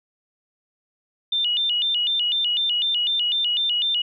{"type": "tone with vibrato", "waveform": "sine", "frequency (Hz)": 3227, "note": "G7", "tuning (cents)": 50, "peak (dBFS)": -19, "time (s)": [1.32, 4.02], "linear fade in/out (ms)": 5, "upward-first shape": "square", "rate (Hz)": 4, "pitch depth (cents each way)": 180, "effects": []}